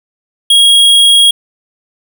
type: tone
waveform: square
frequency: 3290 Hz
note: G#7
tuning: 17 cents flat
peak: -4 dBFS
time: 0.5-1.31 s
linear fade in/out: 5 ms
effects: none